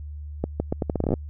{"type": "accelerating click train", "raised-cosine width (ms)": 2, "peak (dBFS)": -10, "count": 14, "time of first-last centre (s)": [0.44, 1.139], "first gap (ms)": 160, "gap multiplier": 0.78, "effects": ["added 74 Hz sine -33 dBFS peak until 1.29 s"]}